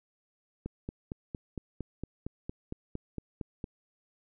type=click train; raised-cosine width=3 ms; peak=-23 dBFS; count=14; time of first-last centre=0.66-3.642 s; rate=4.36 Hz; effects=none